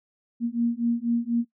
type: beating tone pair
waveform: sine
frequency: 233.1 / 237.2 Hz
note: A#3 / A#3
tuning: 0 / +30 cents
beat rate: 4.1 Hz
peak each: -25 dBFS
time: 0.4-1.45 s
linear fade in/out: 50 ms
effects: noise-tail reverb RT60 0.1 s tail -19 dB re dry